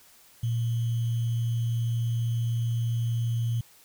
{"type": "tone with sample-and-hold", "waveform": "sine", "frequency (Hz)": 116.54, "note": "A#2", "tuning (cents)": 0, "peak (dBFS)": -24, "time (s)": [0.43, 3.61], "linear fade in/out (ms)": 5, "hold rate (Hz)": 3150, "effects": ["white hiss -56 dBFS RMS until 3.84 s"]}